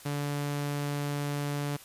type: tone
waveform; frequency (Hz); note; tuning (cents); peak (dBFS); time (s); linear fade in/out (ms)
sawtooth; 144.4; D3; -29; -26; 0.05-1.77; 10
effects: white hiss -51 dBFS RMS until 1.84 s + resampled to 32000 Hz